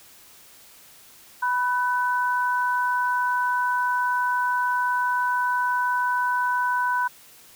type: tone pair together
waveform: sine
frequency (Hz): 987.1 / 1506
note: B5 / F#6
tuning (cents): -1 / +30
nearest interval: perfect fifth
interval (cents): 731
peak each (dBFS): -22 / -25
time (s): 1.42-7.08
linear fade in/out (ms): 10
effects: white hiss -50 dBFS RMS until 7.55 s